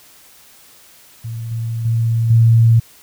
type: tone with level steps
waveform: sine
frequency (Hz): 114.6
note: A#2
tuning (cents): -29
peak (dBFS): -23 / -19 / -13 / -7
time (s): 1.24-2.8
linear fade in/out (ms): 10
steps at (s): 1.51 / 1.85 / 2.3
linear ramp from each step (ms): 5
effects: white hiss -46 dBFS RMS until 3.02 s